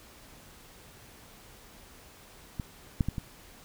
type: clicks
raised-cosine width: 5 ms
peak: -20 / -12 / -17 / -21 dBFS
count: 4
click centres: 2.598 / 3.008 / 3.086 / 3.182 s
effects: pink hiss -53 dBFS RMS until 3.64 s